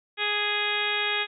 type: harmonic tone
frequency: 415.5 Hz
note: G#4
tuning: 1 cent sharp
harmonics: 1 / 2 / 3 / 4 / 5 / 6 / 7 / 8 / 9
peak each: -35 / -35 / -36 / -31 / -32 / -30 / -38 / -31 / -34 dBFS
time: 0.17-1.27 s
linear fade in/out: 50 ms
effects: none